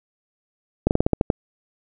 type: slowing click train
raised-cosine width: 2 ms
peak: -3 dBFS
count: 8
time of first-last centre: 0.87-1.302 s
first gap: 39 ms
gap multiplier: 1.15
effects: none